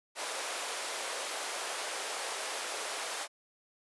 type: high-pass noise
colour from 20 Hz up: pink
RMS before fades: -37 dBFS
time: 0.15-3.28 s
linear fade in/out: 50 ms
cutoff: 470 Hz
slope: 24 dB/octave
effects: resampled to 24000 Hz